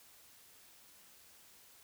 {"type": "silence", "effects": ["white hiss -61 dBFS RMS until 1.83 s"]}